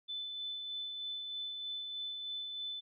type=tone with tremolo; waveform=sine; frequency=3510 Hz; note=A7; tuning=5 cents flat; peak=-37 dBFS; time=0.08-2.81 s; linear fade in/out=20 ms; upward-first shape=sine; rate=3.2 Hz; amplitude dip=30%; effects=none